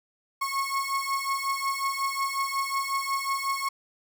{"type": "beating tone pair", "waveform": "35% pulse", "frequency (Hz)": [1091, 1096.5], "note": ["C#6", "C#6"], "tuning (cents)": [-28, -19], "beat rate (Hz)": 5.5, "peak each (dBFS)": -28, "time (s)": [0.41, 3.69], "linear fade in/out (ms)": 10, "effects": []}